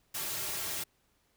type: noise with comb filter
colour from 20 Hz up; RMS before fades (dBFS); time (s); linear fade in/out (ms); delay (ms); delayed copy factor
white; -36; 0.14-0.84; 10; 4; -0.55
effects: pink hiss -72 dBFS RMS until 1.36 s